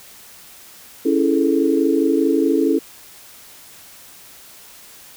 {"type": "chord", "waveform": "sine", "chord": "A major seventh", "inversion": "first", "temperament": "equal", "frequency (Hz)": [277.2, 329.6, 415.3, 440], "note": ["C#4", "E4", "G#4", "A4"], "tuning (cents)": [0, 0, 0, 0], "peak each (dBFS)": [-18, -18, -24, -20], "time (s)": [1.05, 2.79], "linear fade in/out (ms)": 10, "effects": ["white hiss -43 dBFS RMS until 5.16 s"]}